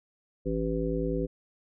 harmonic tone, 55.1 Hz, A1, 3 cents sharp, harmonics 1 / 3 / 5 / 7 / 9, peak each -33 / -33 / -33 / -33 / -33 dBFS, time 0.45-1.27 s, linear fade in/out 20 ms, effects none

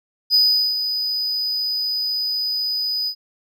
triangle tone with ADSR envelope, 4978 Hz, D#8, in tune, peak -10 dBFS, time 0.3-3.15 s, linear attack 44 ms, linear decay 400 ms, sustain -9 dB, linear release 74 ms, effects none

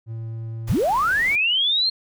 triangle tone, 113.1 Hz, A2, 48 cents sharp, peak -26 dBFS, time 0.06-0.77 s, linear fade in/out 50 ms
pink noise, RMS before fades -37 dBFS, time 0.67-1.36 s, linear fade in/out 10 ms
sine linear sweep, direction up, 41.2 to 4258 Hz, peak -17 dBFS, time 0.69-1.9 s, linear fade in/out 10 ms
effects none

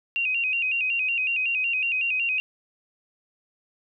sine tone with vibrato, 2637 Hz, E7, in tune, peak -22 dBFS, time 0.16-2.4 s, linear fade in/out 0 ms, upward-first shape square, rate 5.4 Hz, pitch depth 80 cents each way, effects none

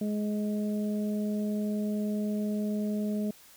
harmonic tone, 209.7 Hz, G#3, 17 cents sharp, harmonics 1 / 2 / 3, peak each -28 / -38 / -40 dBFS, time 0.01-3.31 s, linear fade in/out 5 ms, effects white hiss -55 dBFS RMS until 3.56 s

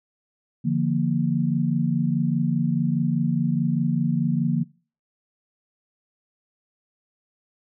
sine chord, Bb major, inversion first, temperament equal with one note detuned, 146.83 / 171.71 / 233.1 Hz, D3 / F3 / Bb3, 0 / -29 / 0 cents, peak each -24 dBFS, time 0.64-4.64 s, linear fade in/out 20 ms, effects noise-tail reverb RT60 0.4 s tail -23 dB re dry

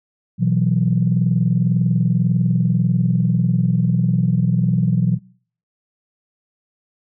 sine chord, B suspended fourth, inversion none, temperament equal with one note detuned, 123.04 / 164.81 / 185 Hz, B2 / E3 / F#3, -6 / 0 / 0 cents, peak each -18 / -18 / -18 dBFS, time 0.38-5.19 s, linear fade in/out 50 ms, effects noise-tail reverb RT60 0.5 s tail -21 dB re dry + tanh soft clip ceiling -5 dBFS

